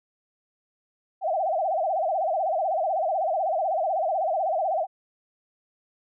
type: tone with vibrato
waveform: sine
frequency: 698.5 Hz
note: F5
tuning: in tune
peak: -22 dBFS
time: 1.21-4.87 s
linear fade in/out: 50 ms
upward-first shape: sine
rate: 16 Hz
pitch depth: 210 cents each way
effects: none